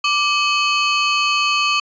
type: ring-modulated tone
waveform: 30% pulse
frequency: 1864.7 Hz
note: A#6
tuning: in tune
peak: -9 dBFS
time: 0.04-1.8 s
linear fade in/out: 5 ms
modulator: 691 Hz
effects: resampled to 16000 Hz